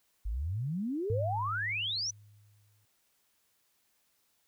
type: exponential sweep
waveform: sine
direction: up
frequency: 47 to 6110 Hz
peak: -31 dBFS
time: 0.25-2.11 s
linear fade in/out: 10 ms
type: tone with exponential decay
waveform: sine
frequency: 103.83 Hz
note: G#2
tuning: in tune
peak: -28 dBFS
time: 1.1-2.85 s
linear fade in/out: 0 ms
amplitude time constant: 380 ms
effects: white hiss -73 dBFS RMS until 4.47 s